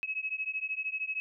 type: beating tone pair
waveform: sine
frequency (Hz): 2560 / 2573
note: D#7 / E7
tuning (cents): +49 / -43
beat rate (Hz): 13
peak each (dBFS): -35 / -35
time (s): 0.03-1.2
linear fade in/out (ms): 0
effects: none